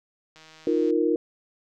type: click train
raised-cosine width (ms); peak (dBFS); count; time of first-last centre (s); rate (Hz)
0.2; -32; 87; 0.36-0.904; 158
type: chord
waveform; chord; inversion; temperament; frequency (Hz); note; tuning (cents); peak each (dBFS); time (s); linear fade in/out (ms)
sine; Eb suspended second; none; equal; 311.1 / 349.2 / 466.2; Eb4 / F4 / Bb4; 0 / 0 / 0; -24; 0.67-1.16; 2
effects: none